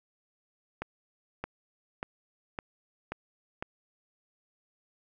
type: accelerating click train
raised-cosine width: 0.5 ms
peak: -19 dBFS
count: 6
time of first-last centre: 0.82-3.625 s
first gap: 620 ms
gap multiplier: 0.95
effects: none